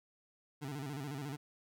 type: tone with vibrato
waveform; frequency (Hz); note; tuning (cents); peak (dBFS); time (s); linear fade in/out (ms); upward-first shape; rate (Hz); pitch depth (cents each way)
25% pulse; 140.7; C#3; +26; -36; 0.61-1.37; 20; square; 14; 97
effects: none